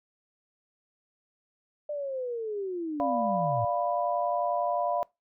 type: linear sweep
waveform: sine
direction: down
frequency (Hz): 600 to 103.83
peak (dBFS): -30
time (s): 1.89-3.65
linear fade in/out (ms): 5
type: chord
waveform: sine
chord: B diminished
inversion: first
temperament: equal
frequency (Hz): 587.3 / 698.5 / 987.8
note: D5 / F5 / B5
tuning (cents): 0 / 0 / 0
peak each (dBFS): -30 / -28 / -32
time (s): 3-5.03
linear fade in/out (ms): 0
effects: noise-tail reverb RT60 0.2 s tail -23 dB re dry